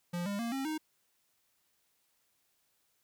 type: tone with pitch steps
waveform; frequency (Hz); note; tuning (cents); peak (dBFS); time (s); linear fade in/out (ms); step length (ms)
square; 174.61 / 201.7 / 233.1 / 269.3 / 311.1; F3 / G3 / A#3 / C#4 / D#4; 0 / +50 / 0 / -50 / 0; -34; 0.13-0.78; 10; 130
effects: white hiss -75 dBFS RMS until 3.03 s